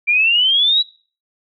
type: exponential sweep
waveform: sine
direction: up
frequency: 2349 to 3951 Hz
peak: -11 dBFS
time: 0.07-0.83 s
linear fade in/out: 20 ms
effects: noise-tail reverb RT60 0.4 s tail -21 dB re dry